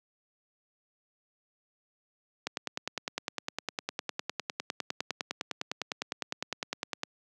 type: click train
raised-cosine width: 0.2 ms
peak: -14 dBFS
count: 46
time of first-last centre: 2.47-7.034 s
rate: 9.86 Hz
effects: high-pass 200 Hz 12 dB/octave